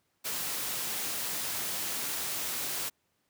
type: noise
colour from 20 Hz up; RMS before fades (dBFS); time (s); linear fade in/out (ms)
white; -34; 0.24-2.9; 20
effects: pink hiss -75 dBFS RMS until 3.29 s + high-pass 100 Hz 12 dB/octave